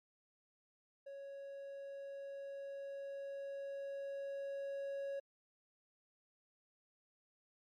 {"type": "tone with level ramp", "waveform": "triangle", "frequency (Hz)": 554.4, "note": "C#5", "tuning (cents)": 0, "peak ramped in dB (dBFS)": [-45, -37], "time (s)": [1.06, 5.2], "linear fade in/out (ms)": 10, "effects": ["MP3 64 kbps"]}